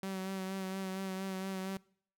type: tone with vibrato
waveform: sawtooth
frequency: 190.5 Hz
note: G3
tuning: 49 cents flat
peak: -33 dBFS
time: 0.03-1.77 s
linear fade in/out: 2 ms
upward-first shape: sine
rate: 4.3 Hz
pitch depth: 26 cents each way
effects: noise-tail reverb RT60 0.6 s tail -23 dB re dry